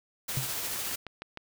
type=noise with tremolo; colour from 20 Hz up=white; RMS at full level=-33 dBFS; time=0.28-0.96 s; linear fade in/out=10 ms; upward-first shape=sine; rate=14 Hz; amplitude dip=25%
type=tone with exponential decay; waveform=sine; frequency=130.81 Hz; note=C3; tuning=in tune; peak=-24 dBFS; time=0.37-0.52 s; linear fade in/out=2 ms; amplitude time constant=32 ms
type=click train; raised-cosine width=0.3 ms; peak=-23 dBFS; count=5; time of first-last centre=0.76-1.373 s; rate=6.52 Hz
effects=none